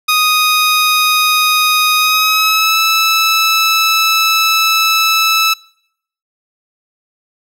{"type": "tone with pitch glide", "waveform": "15% pulse", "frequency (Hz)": [1244.5, 1310.9], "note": ["D#6", "E6"], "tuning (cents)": [0, -10], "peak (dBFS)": -3, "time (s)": [0.08, 5.54], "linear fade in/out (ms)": 10, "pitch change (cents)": 90, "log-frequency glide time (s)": [1.97, 2.78], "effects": ["noise-tail reverb RT60 0.7 s tail -24 dB re dry"]}